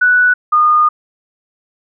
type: tone pair in turn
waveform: sine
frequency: 1480 / 1222.4 Hz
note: F#6 / D#6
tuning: 0 / -31 cents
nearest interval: minor third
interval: 331 cents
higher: first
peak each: -7 dBFS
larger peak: neither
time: 0.01-0.34 / 0.52-0.89 s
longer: second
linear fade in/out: 10 ms
effects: none